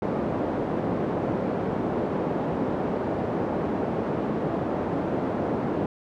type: band-pass noise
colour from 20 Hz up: pink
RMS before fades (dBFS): -27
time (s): 0.02-5.86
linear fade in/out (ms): 2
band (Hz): 190 to 660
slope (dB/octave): 12
effects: none